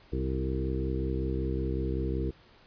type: harmonic tone with a mistuned harmonic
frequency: 65.41 Hz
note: C2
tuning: in tune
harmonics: 1 / 2 / 3 / 4 / 5 / 6 / 7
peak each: -31 / -35 / -39 / -40 / -36 / -38 / -39 dBFS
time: 0.12-2.31 s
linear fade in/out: 10 ms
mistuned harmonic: 6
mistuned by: -22 cents
effects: pink hiss -58 dBFS RMS until 2.66 s + resampled to 11025 Hz